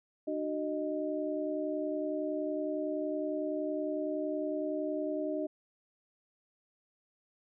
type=tone cluster; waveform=sine; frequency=301.9 / 372.7 / 620 Hz; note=D4 / F#4 / D#5; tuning=+48 / +13 / -6 cents; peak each=-35 / -38 / -35 dBFS; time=0.27-5.47 s; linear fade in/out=10 ms; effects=none